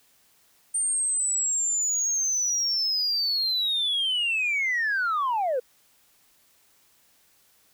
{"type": "linear sweep", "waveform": "sine", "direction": "down", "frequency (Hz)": [8870, 471.3], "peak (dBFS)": -21, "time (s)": [0.74, 5.6], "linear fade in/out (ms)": 10, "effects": ["tanh soft clip ceiling -20 dBFS", "white hiss -62 dBFS RMS until 7.73 s"]}